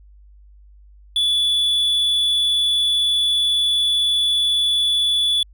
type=tone; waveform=triangle; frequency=3443 Hz; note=A7; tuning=38 cents flat; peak=-14 dBFS; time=1.16-5.43 s; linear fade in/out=2 ms; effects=added 50 Hz sine -44 dBFS peak until 5.53 s